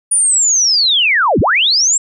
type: linear two-way sweep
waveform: sine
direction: down then up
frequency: 9680 to 59.2 to 7720 Hz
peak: -9 dBFS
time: 0.11-1.98 s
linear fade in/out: 10 ms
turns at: 1.4 s
effects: none